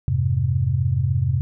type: chord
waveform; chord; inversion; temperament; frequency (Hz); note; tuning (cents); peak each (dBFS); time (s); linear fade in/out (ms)
sine; F minor; none; equal; 87.31 / 103.83 / 130.81; F2 / Ab2 / C3; 0 / 0 / 0; -23 / -23 / -20; 0.08-1.41; 0
effects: none